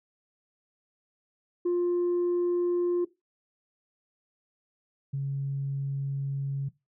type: tone pair in turn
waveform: sine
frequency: 351.6 / 138.25 Hz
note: F4 / C#3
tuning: +12 / -4 cents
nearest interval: octave + major third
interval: 1616 cents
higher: first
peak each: -21 / -27 dBFS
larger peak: first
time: 1.65-3.05 / 5.13-6.69 s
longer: second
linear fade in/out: 10 ms
effects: noise-tail reverb RT60 0.2 s tail -18 dB re dry + tanh soft clip ceiling -22 dBFS